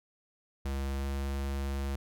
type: tone with pitch glide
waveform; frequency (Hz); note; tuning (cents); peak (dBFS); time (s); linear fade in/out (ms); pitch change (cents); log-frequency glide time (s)
square; 68.3 to 68.85; C#2 to C#2; -25 to -11; -32; 0.65-1.96; 5; +14; 0.98-1.04
effects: none